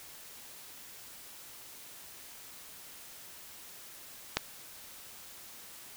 click, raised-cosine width 0.2 ms, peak -9 dBFS, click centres 4.37 s, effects white hiss -50 dBFS RMS until 5.96 s

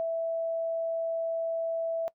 sine tone, 659.3 Hz, E5, in tune, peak -27 dBFS, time 0-2.08 s, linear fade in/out 0 ms, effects noise-tail reverb RT60 0.1 s tail -21 dB re dry

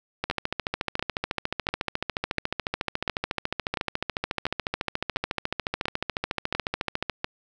two click trains, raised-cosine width 0.3 ms, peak -10 / -10 dBFS, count 11 / 97, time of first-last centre 0.3-7.244 / 0.24-7.097 s, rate 1.44 / 14 Hz, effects none

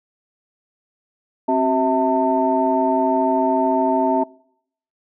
sine tone cluster, 265.9 / 379.2 / 652 / 897 Hz, C4 / F#4 / E5 / A5, +28 / +43 / -19 / +33 cents, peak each -20 / -23 / -20 / -19 dBFS, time 1.48-4.24 s, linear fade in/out 10 ms, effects noise-tail reverb RT60 0.7 s tail -24 dB re dry + tanh soft clip ceiling -4 dBFS

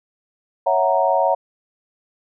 sine chord, F# dominant seventh, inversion second, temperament equal, 554.4 / 659.3 / 740 / 932.3 Hz, C#5 / E5 / F#5 / A#5, 0 / 0 / 0 / 0 cents, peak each -20 dBFS, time 0.66-1.35 s, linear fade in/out 10 ms, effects none

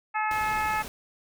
harmonic tone, 430 Hz, A4, 40 cents flat, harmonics 2 / 3 / 4 / 5 / 6, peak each -27 / -31 / -33 / -35 / -37 dBFS, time 0.14-0.83 s, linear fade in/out 20 ms
pink noise, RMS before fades -39 dBFS, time 0.31-0.88 s, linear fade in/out 0 ms
effects none

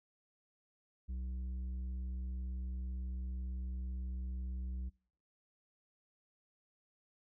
sine tone with tanh clipping, 63 Hz, B1, 35 cents sharp, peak -39 dBFS, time 1.08-4.9 s, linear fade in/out 20 ms, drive 7 dB, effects noise-tail reverb RT60 0.6 s tail -26 dB re dry

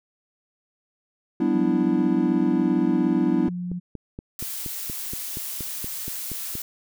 triangle chord, E minor seventh, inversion first, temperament equal, 196 / 246.9 / 293.7 / 329.6 Hz, G3 / B3 / D4 / E4, 0 / 0 / 0 / 0 cents, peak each -25 / -22 / -22 / -22 dBFS, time 1.4-3.49 s, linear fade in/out 5 ms
sine tone with pitch glide, 180 to 177.83 Hz, F#3 to F3, -47 to +32 cents, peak -27 dBFS, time 1.53-3.8 s, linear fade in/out 20 ms, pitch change -21 cents, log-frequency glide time 1.96-3.23 s
click train, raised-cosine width 3 ms, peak -21 dBFS, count 14, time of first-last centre 3.48-6.553 s, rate 4.23 Hz
blue noise, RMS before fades -32 dBFS, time 4.39-6.62 s, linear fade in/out 2 ms
effects none

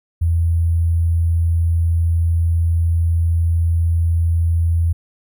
sine tone with sample-and-hold, 83.6 Hz, E2, 25 cents sharp, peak -13 dBFS, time 0.21-4.93 s, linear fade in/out 10 ms, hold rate 11025 Hz, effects none

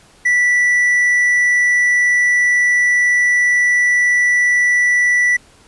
triangle tone, 1963 Hz, B6, 11 cents flat, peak -9 dBFS, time 0.25-5.37 s, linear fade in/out 10 ms, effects pink hiss -48 dBFS RMS until 5.67 s + resampled to 24000 Hz

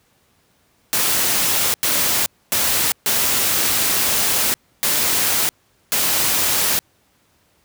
white noise bursts at uneven times, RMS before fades -18 dBFS, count 6, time 0.93-1.74 / 1.83-2.26 / 2.52-2.92 / 3.06-4.54 / 4.83-5.49 / 5.92-6.79 s, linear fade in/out 0 ms, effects pink hiss -60 dBFS RMS until 7.64 s + high-pass 60 Hz 12 dB/octave

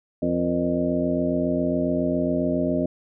harmonic tone with a mistuned harmonic, 87.31 Hz, F2, in tune, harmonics 1 / 2 / 3 / 4 / 5 / 6 / 7, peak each -36 / -28 / -24 / -29 / -33 / -35 / -26 dBFS, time 0.22-2.86 s, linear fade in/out 5 ms, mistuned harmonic 5, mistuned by +120 cents, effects none

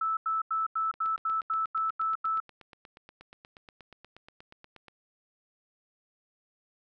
sine tone bursts, 1313 Hz, E6, 7 cents flat, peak -26 dBFS, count 10, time 0.01-2.402 s, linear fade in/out 5 ms, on 160 ms, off 88 ms
click train, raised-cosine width 0.3 ms, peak -33 dBFS, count 34, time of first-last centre 0.94-4.883 s, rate 8.37 Hz
effects none

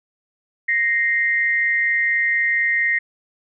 sine tone pair together, 1864.7 / 2089 Hz, A#6 / C7, 0 / -3 cents, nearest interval major second, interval 197 cents, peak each -18 / -20 dBFS, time 0.68-2.99 s, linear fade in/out 10 ms, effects none

